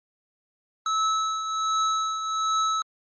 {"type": "tone with tremolo", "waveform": "square", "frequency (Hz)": 1300, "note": "E6", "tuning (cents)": -24, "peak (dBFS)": -21, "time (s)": [0.86, 2.82], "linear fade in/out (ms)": 2, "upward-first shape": "triangle", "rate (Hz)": 1.3, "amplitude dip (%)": 60, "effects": ["MP3 32 kbps"]}